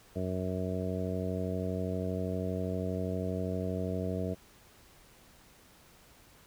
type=harmonic tone; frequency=92.5 Hz; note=F#2; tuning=in tune; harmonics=1 / 2 / 3 / 4 / 5 / 6 / 7; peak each=-36 / -36 / -40 / -42 / -39 / -44 / -40 dBFS; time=0.15-4.35 s; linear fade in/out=20 ms; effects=pink hiss -59 dBFS RMS until 6.46 s